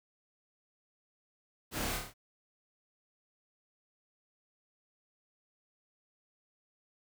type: noise with echo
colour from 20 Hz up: pink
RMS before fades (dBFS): -38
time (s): 1.71-2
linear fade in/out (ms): 50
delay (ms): 28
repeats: 5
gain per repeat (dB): -3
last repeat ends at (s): 2.14
effects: none